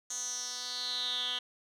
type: tone with band-pass filter sweep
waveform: 10% pulse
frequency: 247.9 Hz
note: B3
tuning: 7 cents sharp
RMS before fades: -36 dBFS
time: 0.1-1.39 s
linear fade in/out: 5 ms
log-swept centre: 6700 to 3100 Hz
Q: 6.7
effects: none